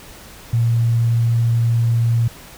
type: tone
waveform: sine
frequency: 116.54 Hz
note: A#2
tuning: in tune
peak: -13 dBFS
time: 0.53-2.28 s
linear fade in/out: 5 ms
effects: pink hiss -40 dBFS RMS until 2.57 s